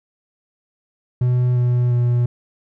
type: tone with pitch steps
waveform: triangle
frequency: 124.2 / 122.7 / 121.22 Hz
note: B2 / B2 / B2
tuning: +10 / -11 / -32 cents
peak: -12 dBFS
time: 1.21-2.26 s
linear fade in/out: 5 ms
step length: 350 ms
effects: none